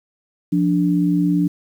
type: tone pair together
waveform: sine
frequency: 174.61 / 292.4 Hz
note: F3 / D4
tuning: 0 / -7 cents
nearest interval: major sixth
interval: 893 cents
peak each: -17 dBFS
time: 0.52-1.48 s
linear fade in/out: 10 ms
effects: 8-bit